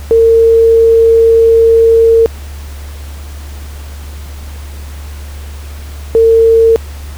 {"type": "tone pair in turn", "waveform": "sine", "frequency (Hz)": [455.4, 453.5], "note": ["A#4", "A#4"], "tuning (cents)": [-40, -48], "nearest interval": "unison", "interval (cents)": 8, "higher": "first", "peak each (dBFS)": -3, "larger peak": "neither", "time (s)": [[0.11, 2.26], [6.15, 6.76]], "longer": "first", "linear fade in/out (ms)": 0, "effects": ["added 72 Hz sine -23 dBFS peak until 7.17 s", "pink hiss -35 dBFS RMS until 7.17 s"]}